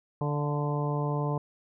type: harmonic tone with a mistuned harmonic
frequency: 146.83 Hz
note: D3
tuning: in tune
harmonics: 1 / 2 / 3 / 4 / 5 / 6 / 7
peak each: -28 / -37 / -35 / -38 / -40 / -38 / -38 dBFS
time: 0.21-1.38 s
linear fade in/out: 2 ms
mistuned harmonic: 5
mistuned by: -35 cents
effects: none